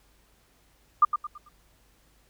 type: tone with echo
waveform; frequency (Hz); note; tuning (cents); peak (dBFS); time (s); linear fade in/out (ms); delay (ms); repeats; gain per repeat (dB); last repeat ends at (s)
sine; 1201; D6; +38; -13; 1.02-1.05; 5; 110; 4; -9; 1.49
effects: added 50 Hz sine -64 dBFS peak until 2.29 s + pink hiss -64 dBFS RMS until 2.29 s